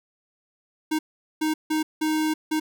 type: tone bursts at uneven times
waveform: square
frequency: 311.1 Hz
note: D#4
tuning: in tune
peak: -22 dBFS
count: 5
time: 0.91-0.99 / 1.41-1.54 / 1.7-1.83 / 2.01-2.34 / 2.51-2.6 s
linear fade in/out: 10 ms
effects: none